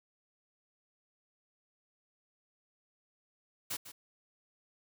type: noise with echo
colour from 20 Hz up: white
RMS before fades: -37 dBFS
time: 3.7-3.77 s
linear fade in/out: 10 ms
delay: 150 ms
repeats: 1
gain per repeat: -12 dB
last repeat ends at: 3.92 s
effects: none